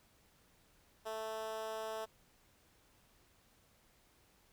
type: tone with high-pass filter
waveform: 10% pulse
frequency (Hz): 220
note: A3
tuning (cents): 0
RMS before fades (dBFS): -42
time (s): 1.05-2.06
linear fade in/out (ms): 20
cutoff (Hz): 540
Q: 2.8
effects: pink hiss -69 dBFS RMS until 4.52 s